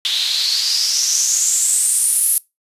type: noise with band-pass filter sweep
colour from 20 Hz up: white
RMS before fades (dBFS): -17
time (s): 0.05-2.38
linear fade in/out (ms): 0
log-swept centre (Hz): 3500 to 11000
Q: 6.5
effects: noise-tail reverb RT60 0.2 s tail -22 dB re dry + resampled to 32000 Hz

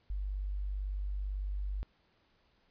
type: tone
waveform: sine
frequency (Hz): 49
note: G1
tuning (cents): 0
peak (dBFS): -33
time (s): 0.1-1.83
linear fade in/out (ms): 0
effects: pink hiss -71 dBFS RMS until 2.7 s + resampled to 11025 Hz

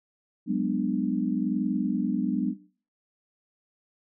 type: chord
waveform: sine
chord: G# half-diminished seventh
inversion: third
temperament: just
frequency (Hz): 186.89 / 207.7 / 249.2 / 299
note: F#3 / G#3 / B3 / D4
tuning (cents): +18 / 0 / +16 / +31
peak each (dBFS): -29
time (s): 0.46-2.55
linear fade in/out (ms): 50
effects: noise-tail reverb RT60 0.4 s tail -17 dB re dry

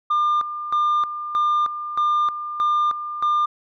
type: tone with tremolo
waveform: sine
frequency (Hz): 1200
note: D6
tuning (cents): +37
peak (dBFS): -14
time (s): 0.1-3.46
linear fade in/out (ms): 10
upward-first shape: square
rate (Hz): 1.6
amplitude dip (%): 75
effects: tanh soft clip ceiling -15 dBFS

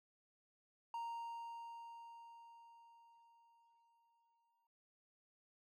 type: tone with exponential decay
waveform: triangle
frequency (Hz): 930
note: A#5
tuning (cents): -4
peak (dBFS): -39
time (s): 0.94-4.67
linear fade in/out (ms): 2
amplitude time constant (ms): 810
effects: none

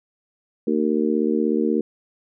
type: harmonic tone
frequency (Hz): 76.5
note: D#2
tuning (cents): -29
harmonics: 3 / 4 / 5 / 6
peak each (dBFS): -22 / -23 / -24 / -25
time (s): 0.67-1.81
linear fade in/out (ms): 5
effects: none

